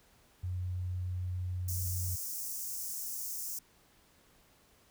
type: tone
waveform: sine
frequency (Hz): 90.7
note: F#2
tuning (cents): -34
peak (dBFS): -33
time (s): 0.43-2.16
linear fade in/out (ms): 10
type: high-pass noise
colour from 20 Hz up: white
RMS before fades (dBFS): -39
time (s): 1.68-3.59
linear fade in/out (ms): 5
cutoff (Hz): 5400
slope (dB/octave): 48
effects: pink hiss -65 dBFS RMS until 4.9 s